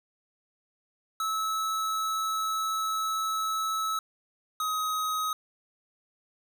square tone pair in turn, 1301 / 1263.2 Hz, E6 / D#6, -23 / +26 cents, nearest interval minor second, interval 51 cents, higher first, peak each -28 / -28 dBFS, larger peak neither, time 1.2-3.99 / 4.6-5.33 s, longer first, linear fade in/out 2 ms, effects none

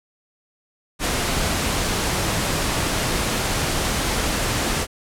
pink noise, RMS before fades -22 dBFS, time 0.99-4.87 s, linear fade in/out 50 ms, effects low-pass 11000 Hz 12 dB/octave

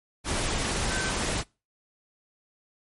sine tone in noise, 1542 Hz, G6, 29 cents flat, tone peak -31 dBFS, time 0.89-1.13 s, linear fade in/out 50 ms, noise pink, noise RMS -28 dBFS, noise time 0.24-1.44 s, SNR -6 dB, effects noise-tail reverb RT60 0.3 s tail -25 dB re dry + MP3 48 kbps

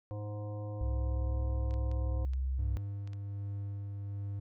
harmonic tone, 104.3 Hz, G#2, 8 cents sharp, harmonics 1 / 3 / 5 / 7 / 9 / 10, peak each -37 / -48 / -45 / -54 / -58 / -58 dBFS, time 0.11-2.25 s, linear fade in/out 0 ms
sine tone, 65.41 Hz, C2, in tune, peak -30 dBFS, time 0.81-2.77 s, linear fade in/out 0 ms
clicks, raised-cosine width 0.2 ms, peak -37 dBFS, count 6, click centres 1.709 / 1.74 / 1.915 / 2.335 / 3.075 / 3.133 s
triangle tone with tremolo, 100.4 Hz, G2, 42 cents sharp, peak -33 dBFS, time 2.58-4.4 s, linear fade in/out 10 ms, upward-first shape sine, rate 1.3 Hz, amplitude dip 25%
effects none

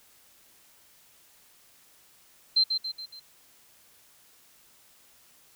sine tone with echo, 4125 Hz, C8, 25 cents flat, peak -18 dBFS, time 2.56-2.64 s, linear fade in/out 10 ms, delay 140 ms, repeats 4, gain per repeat -6 dB, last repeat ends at 3.2 s, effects white hiss -59 dBFS RMS until 5.55 s

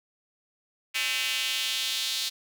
square tone with high-pass filter sweep, 119.9 Hz, A#2, 49 cents sharp, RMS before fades -29 dBFS, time 0.94-2.3 s, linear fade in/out 20 ms, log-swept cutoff 2500 to 3900 Hz, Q 2.7, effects none

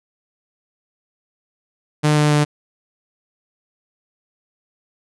sawtooth tone with pitch steps, 150.6 / 149.47 / 148.36 Hz, D3 / D3 / D3, +44 / +31 / +18 cents, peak -9 dBFS, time 2.03-2.45 s, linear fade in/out 20 ms, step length 140 ms, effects resampled to 24000 Hz

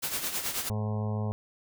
white noise with tremolo, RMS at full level -30 dBFS, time 0.02-0.7 s, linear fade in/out 20 ms, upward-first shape sine, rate 9.3 Hz, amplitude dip 60%
harmonic tone, 106.4 Hz, G#2, 42 cents sharp, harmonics 1 / 2 / 4 / 5 / 6 / 7 / 8 / 9 / 10, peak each -29 / -35 / -41 / -43 / -45 / -46 / -47 / -48 / -49 dBFS, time 0.7-1.32 s, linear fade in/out 0 ms
effects none

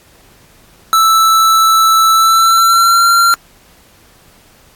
square tone with pitch glide, 1318.5 to 1375.3 Hz, E6 to F6, 0 to -27 cents, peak -7 dBFS, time 0.93-3.34 s, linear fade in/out 0 ms, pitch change +73 cents, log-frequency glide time 2.13-3.08 s, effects pink hiss -46 dBFS RMS until 4.75 s + AAC 64 kbps

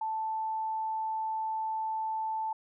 sine tone, 880 Hz, A5, in tune, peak -30 dBFS, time 0.01-2.53 s, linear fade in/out 5 ms, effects none

